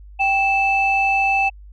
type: tone pair together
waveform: sine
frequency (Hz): 784 / 2637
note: G5 / E7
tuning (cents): 0 / 0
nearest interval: octave + major sixth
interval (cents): 2100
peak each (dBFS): -17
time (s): 0.19-1.5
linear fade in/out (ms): 20
effects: tanh soft clip ceiling -7 dBFS + added 50 Hz sine -38 dBFS peak until 1.72 s